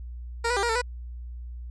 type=tone with pitch steps; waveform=15% pulse; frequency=465.3 / 489.5 / 396.7 / 474 / 449.2 / 491.5 Hz; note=A#4 / B4 / G4 / A#4 / A4 / B4; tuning=-3 / -15 / +21 / +29 / +36 / -8 cents; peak=-17 dBFS; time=0.44-0.818 s; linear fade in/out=10 ms; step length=63 ms; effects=added 60 Hz sine -35 dBFS peak until 1.7 s + resampled to 22050 Hz